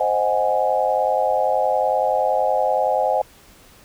sine chord, Ab dominant seventh, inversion first, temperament equal, 523.3 / 622.3 / 740 / 830.6 Hz, C5 / Eb5 / Gb5 / Ab5, 0 / 0 / 0 / 0 cents, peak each -22 dBFS, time 0-3.22 s, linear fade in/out 5 ms, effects pink hiss -49 dBFS RMS until 3.84 s

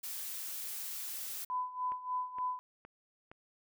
blue noise, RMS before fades -41 dBFS, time 0.03-1.45 s, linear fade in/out 10 ms
sine tone with tremolo, 1003 Hz, B5, 26 cents sharp, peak -31 dBFS, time 1.5-2.59 s, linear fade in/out 0 ms, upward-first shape sine, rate 3.4 Hz, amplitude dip 80%
click train, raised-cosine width 0.5 ms, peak -35 dBFS, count 4, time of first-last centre 1.92-3.315 s, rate 2.15 Hz
effects none

